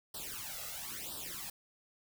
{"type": "noise with flanger", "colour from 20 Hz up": "white", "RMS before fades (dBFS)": -43, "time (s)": [0.14, 1.5], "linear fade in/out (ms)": 5, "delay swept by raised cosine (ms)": [0.22, 1.52], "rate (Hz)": 1, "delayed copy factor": 1, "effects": []}